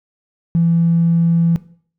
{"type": "tone", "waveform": "triangle", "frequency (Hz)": 167.9, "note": "E3", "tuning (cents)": 32, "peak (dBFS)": -7, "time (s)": [0.55, 1.56], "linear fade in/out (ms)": 0, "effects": ["noise-tail reverb RT60 0.5 s tail -20 dB re dry", "tanh soft clip ceiling -9 dBFS"]}